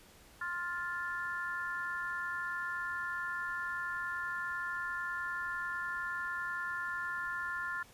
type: harmonic tone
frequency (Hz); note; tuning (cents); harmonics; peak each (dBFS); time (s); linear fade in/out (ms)
350.6; F4; +7; 3 / 4 / 5; -42 / -38 / -39; 0.41-7.83; 5
effects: pink hiss -59 dBFS RMS until 7.93 s + resampled to 32000 Hz